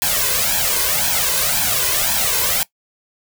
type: noise with flanger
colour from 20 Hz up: white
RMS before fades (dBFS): -18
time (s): 0.02-2.63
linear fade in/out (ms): 0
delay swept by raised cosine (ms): 1.2 to 1.99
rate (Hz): 1.9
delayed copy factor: +0.8
effects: noise-tail reverb RT60 0.1 s tail -20 dB re dry